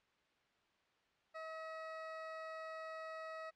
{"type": "tone", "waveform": "20% pulse", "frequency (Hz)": 640, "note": "D#5", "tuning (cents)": 49, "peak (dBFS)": -40, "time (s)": [1.34, 3.51], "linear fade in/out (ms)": 20, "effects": ["white hiss -75 dBFS RMS until 3.55 s", "low-pass 3000 Hz 12 dB/octave"]}